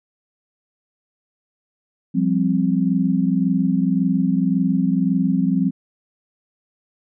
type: chord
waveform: sine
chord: F suspended second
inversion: none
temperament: just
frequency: 174.61 / 196.44 / 261.9 Hz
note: F3 / G3 / C4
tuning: 0 / +4 / +2 cents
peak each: -20 dBFS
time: 2.14-5.71 s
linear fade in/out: 20 ms
effects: none